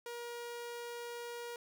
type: tone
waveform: sawtooth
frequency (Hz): 475.6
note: A#4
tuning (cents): +35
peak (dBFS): -38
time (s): 0.06-1.56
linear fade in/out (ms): 2
effects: none